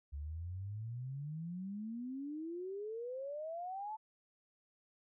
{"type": "exponential sweep", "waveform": "sine", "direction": "up", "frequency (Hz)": [69.3, 887], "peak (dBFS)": -40, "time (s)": [0.12, 3.97], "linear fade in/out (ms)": 20, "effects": []}